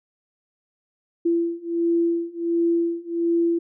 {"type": "beating tone pair", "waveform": "sine", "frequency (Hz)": [337.4, 338.8], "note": ["E4", "E4"], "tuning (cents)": [40, 48], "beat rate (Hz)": 1.4, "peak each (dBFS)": [-23, -22], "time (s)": [1.25, 3.59], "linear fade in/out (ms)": 10, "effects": []}